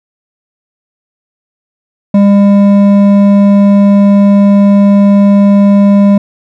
sine tone with hard clipping, 201 Hz, G3, 44 cents sharp, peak -4 dBFS, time 2.14-6.18 s, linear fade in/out 5 ms, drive 8 dB, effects none

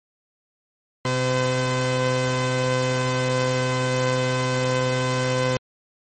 sawtooth tone pair together, 128.12 / 511 Hz, C3 / C5, -36 / -41 cents, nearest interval 2 octaves, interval 2395 cents, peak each -19 dBFS, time 1.05-5.57 s, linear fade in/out 2 ms, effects MP3 32 kbps

